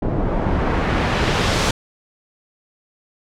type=noise with low-pass filter sweep; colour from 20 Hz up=pink; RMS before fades=-19 dBFS; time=0.02-1.71 s; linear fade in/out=5 ms; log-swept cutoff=520 to 7000 Hz; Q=0.72; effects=none

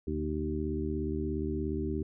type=harmonic tone with a mistuned harmonic; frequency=77 Hz; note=D#2; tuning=17 cents flat; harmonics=1 / 2 / 3 / 4 / 5; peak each=-35 / -40 / -37 / -36 / -36 dBFS; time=0.07-2.03 s; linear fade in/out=5 ms; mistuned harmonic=2; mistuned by=-42 cents; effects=none

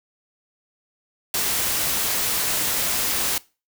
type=noise; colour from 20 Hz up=white; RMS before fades=-23 dBFS; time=1.34-3.38 s; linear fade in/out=2 ms; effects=noise-tail reverb RT60 0.3 s tail -21 dB re dry

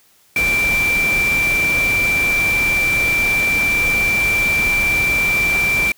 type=tone in noise; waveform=sine; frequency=2349 Hz; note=D7; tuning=in tune; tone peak=-14 dBFS; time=0.36-5.92 s; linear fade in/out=2 ms; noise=pink; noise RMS=-25 dBFS; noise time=0.36-5.92 s; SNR=+8 dB; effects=white hiss -54 dBFS RMS until 5.97 s

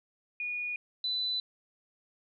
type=tone pair in turn; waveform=sine; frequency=2451 / 3996 Hz; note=D#7 / B7; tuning=-27 / +20 cents; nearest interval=minor sixth; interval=847 cents; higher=second; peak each=-32 / -29 dBFS; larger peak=second; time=0.4-0.76 / 1.04-1.4 s; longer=neither; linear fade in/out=2 ms; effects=none

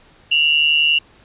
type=tone pair together; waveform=sine; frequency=2744 / 2895 Hz; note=F7 / F#7; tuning=-31 / -38 cents; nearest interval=minor second; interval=93 cents; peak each=-15 dBFS; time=0.31-0.99 s; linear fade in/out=10 ms; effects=pink hiss -50 dBFS RMS until 1.24 s + resampled to 8000 Hz

